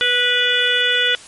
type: harmonic tone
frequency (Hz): 491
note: B4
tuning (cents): -10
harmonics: 1 / 3 / 4 / 5 / 6 / 7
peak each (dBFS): -25 / -19 / -23 / -25 / -20 / -19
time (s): 0.01-1.15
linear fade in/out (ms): 0
effects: white hiss -40 dBFS RMS until 1.27 s + MP3 48 kbps